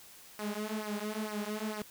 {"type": "tone with flanger", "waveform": "sawtooth", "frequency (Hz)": 212.2, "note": "G#3", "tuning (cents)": 38, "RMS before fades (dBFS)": -37, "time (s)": [0.39, 1.82], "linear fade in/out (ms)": 0, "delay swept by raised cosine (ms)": [0.27, 5.97], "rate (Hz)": 2.2, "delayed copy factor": -0.95, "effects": ["white hiss -54 dBFS RMS until 1.9 s"]}